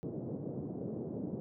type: band-pass noise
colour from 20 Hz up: pink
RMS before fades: -40 dBFS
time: 0.03-1.4 s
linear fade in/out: 0 ms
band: 130 to 490 Hz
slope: 24 dB/octave
effects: none